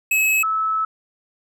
square / sine tone pair in turn, 2575 / 1302.5 Hz, E7 / E6, -41 / -21 cents, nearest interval octave, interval 1180 cents, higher first, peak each -16 / -18 dBFS, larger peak first, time 0.11-0.43 / 0.43-0.85 s, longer second, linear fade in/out 5 ms, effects none

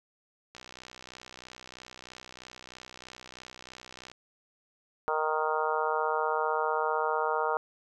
click train, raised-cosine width 0.2 ms, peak -28 dBFS, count 226, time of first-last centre 0.55-4.116 s, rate 63.1 Hz
harmonic tone, 155.56 Hz, D#3, in tune, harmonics 3 / 4 / 5 / 6 / 7 / 8 / 9, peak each -32 / -35 / -34 / -32 / -37 / -34 / -36 dBFS, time 5.08-7.57 s, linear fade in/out 0 ms
effects none

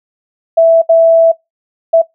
sine tone bursts at uneven times, 659.3 Hz, E5, in tune, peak -3 dBFS, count 3, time 0.57-0.82 / 0.89-1.32 / 1.93-2.02 s, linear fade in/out 10 ms, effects noise-tail reverb RT60 0.2 s tail -25 dB re dry

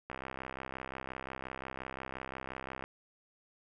click train, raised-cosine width 0.5 ms, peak -25 dBFS, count 181, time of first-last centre 0.1-2.84 s, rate 65.7 Hz, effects none

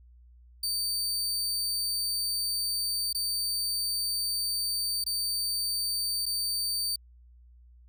sawtooth tone with dropouts, 4600 Hz, D8, 37 cents flat, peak -25 dBFS, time 0.63-6.96 s, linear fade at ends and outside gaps 5 ms, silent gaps 3.129-3.147 / 5.041-5.063 / 6.257-6.262 s, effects added 60 Hz sine -52 dBFS peak until 7.88 s

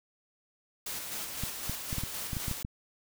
white noise with tremolo, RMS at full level -37 dBFS, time 0.86-2.63 s, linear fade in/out 5 ms, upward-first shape square, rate 3.9 Hz, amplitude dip 30%
clicks, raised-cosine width 5 ms, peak -22 dBFS, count 10, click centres 1.436 / 1.696 / 1.929 / 1.983 / 2.036 / 2.332 / 2.368 / 2.482 / 2.513 / 2.649 s
effects none

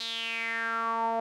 sawtooth tone with band-pass filter sweep, 228.1 Hz, A#3, 37 cents flat, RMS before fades -31 dBFS, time 0-1.2 s, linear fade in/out 5 ms, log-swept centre 4100 to 730 Hz, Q 6.1, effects none

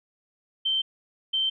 sine tone pair in turn, 3115 / 3115 Hz, G7 / G7, -12 / -12 cents, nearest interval unison, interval 0 cents, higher neither, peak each -22 dBFS, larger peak neither, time 0.65-0.82 / 1.33-1.5 s, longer neither, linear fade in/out 10 ms, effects none

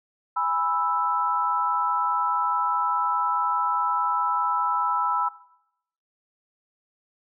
sine chord, E major, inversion first, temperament just, 824.1 / 988.9 / 1318.5 Hz, G#5 / B5 / E6, -14 / +2 / 0 cents, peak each -31 / -25 / -25 dBFS, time 0.36-5.29 s, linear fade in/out 10 ms, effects noise-tail reverb RT60 0.8 s tail -19 dB re dry

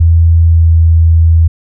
sine tone with pitch glide, 82.9 to 82.04 Hz, E2 to E2, +10 to -8 cents, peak -3 dBFS, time 0-1.48 s, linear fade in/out 10 ms, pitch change -18 cents, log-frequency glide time 0.45-0.69 s, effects none

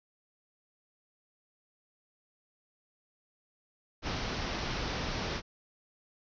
pink low-pass noise, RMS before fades -35 dBFS, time 4.02-5.42 s, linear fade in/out 50 ms, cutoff 5900 Hz, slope 96 dB/octave, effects none

